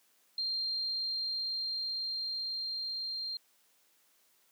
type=tone with level ramp; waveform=sine; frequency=4186 Hz; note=C8; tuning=in tune; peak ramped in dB=-31 to -35 dBFS; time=0.38-3.37 s; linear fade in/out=2 ms; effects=white hiss -69 dBFS RMS until 4.51 s + high-pass 200 Hz 12 dB/octave